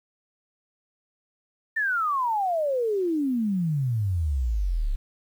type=exponential sweep; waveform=sine; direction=down; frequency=1814 to 32.08 Hz; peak=-22 dBFS; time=1.76-4.96 s; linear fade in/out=10 ms; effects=9-bit